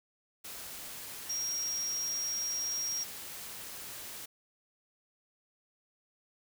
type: tone in noise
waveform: sine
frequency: 5620 Hz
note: F8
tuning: 10 cents sharp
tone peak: -32 dBFS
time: 1.29-3.04 s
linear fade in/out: 10 ms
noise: white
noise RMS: -44 dBFS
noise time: 0.44-4.26 s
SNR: +9 dB
effects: none

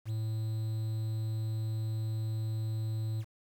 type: tone with quantisation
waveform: triangle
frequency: 110 Hz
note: A2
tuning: in tune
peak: -29 dBFS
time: 0.05-3.25 s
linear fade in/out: 50 ms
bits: 9
effects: none

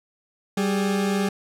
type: tone pair together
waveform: 40% pulse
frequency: 194.63 / 412.4 Hz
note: G3 / G#4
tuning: -12 / -12 cents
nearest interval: octave + minor second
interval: 1300 cents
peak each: -21 / -26 dBFS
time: 0.57-1.29 s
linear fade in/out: 5 ms
effects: low-pass 12000 Hz 12 dB/octave

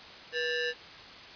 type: ring-modulated tone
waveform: sawtooth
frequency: 1120 Hz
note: C#6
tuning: 18 cents sharp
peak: -22 dBFS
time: 0.32-0.74 s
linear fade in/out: 50 ms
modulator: 636 Hz
effects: white hiss -47 dBFS RMS until 1.35 s + resampled to 11025 Hz

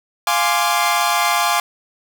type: chord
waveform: sawtooth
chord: D half-diminished seventh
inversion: first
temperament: equal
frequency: 698.5 / 830.6 / 1046.5 / 1174.7 Hz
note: F5 / Ab5 / C6 / D6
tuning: 0 / 0 / 0 / 0 cents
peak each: -17 dBFS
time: 0.27-1.6 s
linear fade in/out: 2 ms
effects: none

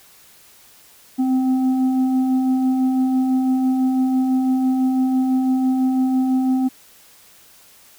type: tone with frequency modulation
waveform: sine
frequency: 260 Hz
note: C4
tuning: 11 cents flat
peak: -15 dBFS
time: 1.18-6.69 s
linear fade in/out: 20 ms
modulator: 514 Hz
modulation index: 0.36
effects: white hiss -49 dBFS RMS until 7.98 s

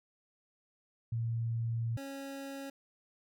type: tone pair in turn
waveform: sine / 25% pulse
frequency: 115.3 / 274.8 Hz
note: A#2 / C#4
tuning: -19 / -15 cents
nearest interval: octave + minor third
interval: 1504 cents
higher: second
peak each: -31 / -37 dBFS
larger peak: first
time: 1.12-1.97 / 1.97-2.7 s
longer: first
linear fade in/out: 5 ms
effects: none

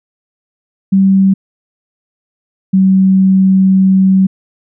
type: tone pair in turn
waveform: sine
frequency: 193 / 190.34 Hz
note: G3 / F#3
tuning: -27 / +49 cents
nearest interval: unison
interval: 24 cents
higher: first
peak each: -5 dBFS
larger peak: neither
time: 0.92-1.34 / 2.73-4.27 s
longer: second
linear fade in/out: 10 ms
effects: none

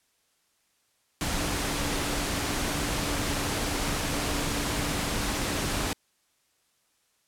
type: tone in noise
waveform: sine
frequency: 288.4 Hz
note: D4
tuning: 31 cents flat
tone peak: -37 dBFS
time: 1.21-5.93 s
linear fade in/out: 0 ms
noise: pink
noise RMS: -29 dBFS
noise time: 1.21-5.93 s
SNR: -11 dB
effects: white hiss -70 dBFS RMS until 7.27 s + low-pass 11000 Hz 12 dB/octave

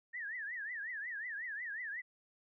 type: tone with vibrato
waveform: sine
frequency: 1802 Hz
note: A6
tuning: 41 cents sharp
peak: -39 dBFS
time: 0.13-2.02 s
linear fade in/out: 20 ms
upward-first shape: triangle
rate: 5.5 Hz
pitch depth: 220 cents each way
effects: none

